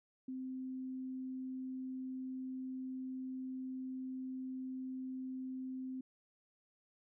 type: tone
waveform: sine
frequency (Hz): 259.4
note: C4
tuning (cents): -15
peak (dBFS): -40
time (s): 0.28-6.01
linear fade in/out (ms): 5
effects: none